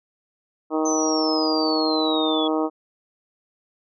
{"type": "harmonic tone", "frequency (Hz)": 156.8, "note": "D#3", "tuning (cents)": 14, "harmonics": [2, 3, 4, 5, 6, 7, 8], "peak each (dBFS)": [-22, -26, -28, -30, -32, -33, -34], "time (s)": [0.7, 2.7], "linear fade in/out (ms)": 50}
{"type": "exponential sweep", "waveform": "sine", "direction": "down", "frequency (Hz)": [6210, 3347], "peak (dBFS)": -25, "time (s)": [0.85, 2.48], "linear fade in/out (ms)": 10}
{"effects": []}